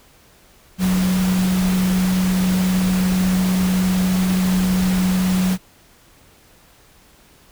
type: tone in noise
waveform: sine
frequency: 185 Hz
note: F#3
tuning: in tune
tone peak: -15 dBFS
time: 0.78-5.58 s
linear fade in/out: 50 ms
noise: pink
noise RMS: -27 dBFS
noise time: 0.78-5.58 s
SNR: +9 dB
effects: pink hiss -51 dBFS RMS until 7.51 s